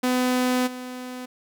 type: tone with level steps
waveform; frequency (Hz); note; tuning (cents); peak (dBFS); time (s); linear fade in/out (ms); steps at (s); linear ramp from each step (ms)
sawtooth; 251.8; B3; +34; -16 / -29; 0.03-1.26; 10; 0.66; 20
effects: none